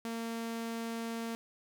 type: tone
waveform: sawtooth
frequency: 229.1 Hz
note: A#3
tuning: 30 cents flat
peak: -32 dBFS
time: 0.05-1.35 s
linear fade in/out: 0 ms
effects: none